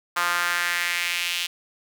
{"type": "tone with high-pass filter sweep", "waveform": "sawtooth", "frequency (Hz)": 174.61, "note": "F3", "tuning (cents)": 0, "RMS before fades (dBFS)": -25, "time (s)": [0.16, 1.47], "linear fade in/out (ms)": 10, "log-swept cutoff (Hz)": [1200, 3000], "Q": 2.6, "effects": []}